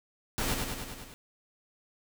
pink noise with echo, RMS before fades -31 dBFS, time 0.38-0.54 s, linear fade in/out 0 ms, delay 100 ms, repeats 6, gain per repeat -3 dB, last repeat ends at 1.14 s, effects none

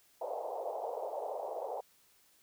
pink band-pass noise, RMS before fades -39 dBFS, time 0.21-1.81 s, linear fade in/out 10 ms, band 470 to 850 Hz, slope 48 dB/octave, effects white hiss -67 dBFS RMS until 2.42 s

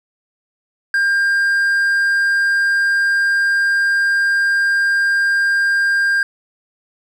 triangle tone, 1600 Hz, G6, 35 cents sharp, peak -11 dBFS, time 0.94-6.23 s, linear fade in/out 2 ms, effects none

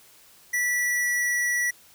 square tone with pitch glide, 1957 to 1945.7 Hz, B6 to B6, -16 to -26 cents, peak -23 dBFS, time 0.53-1.71 s, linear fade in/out 10 ms, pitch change -10 cents, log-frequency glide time 0.7-1.34 s, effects white hiss -54 dBFS RMS until 1.94 s

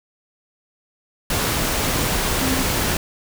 sine tone in noise, 261.6 Hz, C4, in tune, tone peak -22 dBFS, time 2.41-2.63 s, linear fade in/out 2 ms, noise pink, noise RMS -21 dBFS, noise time 1.3-2.97 s, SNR -4 dB, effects none

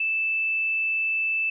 sine tone, 2637 Hz, E7, in tune, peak -22 dBFS, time 0-1.5 s, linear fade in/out 5 ms, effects none

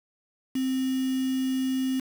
sine tone with quantisation, 261.6 Hz, C4, in tune, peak -24 dBFS, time 0.55-2 s, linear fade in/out 5 ms, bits 6, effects none

